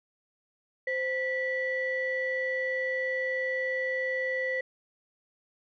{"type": "tone pair together", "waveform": "sine", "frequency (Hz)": [518.9, 1959], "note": ["C5", "B6"], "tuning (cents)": [-14, -15], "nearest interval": "octave + major seventh", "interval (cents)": 2299, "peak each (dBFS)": [-30, -29], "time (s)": [0.87, 4.61], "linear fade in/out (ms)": 5, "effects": ["tanh soft clip ceiling -21 dBFS"]}